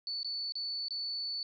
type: tone with dropouts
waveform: sine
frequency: 4471 Hz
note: C#8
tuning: 14 cents sharp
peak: -34 dBFS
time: 0.07-1.43 s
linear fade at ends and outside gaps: 1 ms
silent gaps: 0.231-0.246 / 0.522-0.554 / 0.884-0.907 s
effects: none